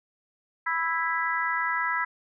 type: harmonic tone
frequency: 329.6 Hz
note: E4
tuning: in tune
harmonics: 3 / 4 / 5 / 6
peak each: -30 / -30 / -30 / -30 dBFS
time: 0.66-2.05 s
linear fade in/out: 10 ms
effects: none